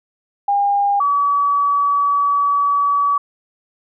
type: tone pair in turn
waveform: sine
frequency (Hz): 807 / 1141.3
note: G#5 / D6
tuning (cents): -50 / -50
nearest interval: tritone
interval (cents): 600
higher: second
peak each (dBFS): -13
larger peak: neither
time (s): 0.48-1 / 1-3.18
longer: second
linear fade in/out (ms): 5
effects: none